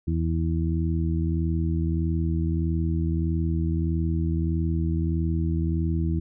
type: harmonic tone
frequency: 81.6 Hz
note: E2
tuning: 17 cents flat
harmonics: 1 / 2 / 3 / 4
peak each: -24 / -27 / -34 / -31 dBFS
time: 0.07-6.2 s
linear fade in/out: 10 ms
effects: none